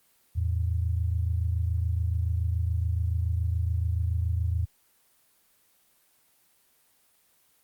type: tone pair together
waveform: sine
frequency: 82.2 / 109.25 Hz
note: E2 / A2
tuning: -4 / -12 cents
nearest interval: perfect fourth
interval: 492 cents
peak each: -25 / -30 dBFS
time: 0.35-4.66 s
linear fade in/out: 20 ms
effects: white hiss -65 dBFS RMS until 7.63 s + Opus 24 kbps